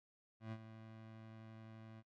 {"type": "tone with ADSR envelope", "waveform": "25% pulse", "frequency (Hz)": 111, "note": "A2", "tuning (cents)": 16, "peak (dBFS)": -39, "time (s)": [0.4, 2.03], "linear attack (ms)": 120, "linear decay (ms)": 54, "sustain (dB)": -11, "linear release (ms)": 44, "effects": ["noise-tail reverb RT60 0.1 s tail -25 dB re dry", "low-pass 3000 Hz 12 dB/octave"]}